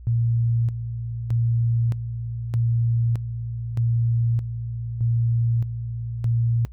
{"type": "tone with tremolo", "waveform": "sine", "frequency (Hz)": 116.54, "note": "A#2", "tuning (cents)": 0, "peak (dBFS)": -18, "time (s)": [0.07, 6.65], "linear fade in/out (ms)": 0, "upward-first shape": "square", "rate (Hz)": 0.81, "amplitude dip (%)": 65, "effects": ["noise-tail reverb RT60 0.1 s tail -22 dB re dry", "added 60 Hz sine -38 dBFS peak until 6.72 s"]}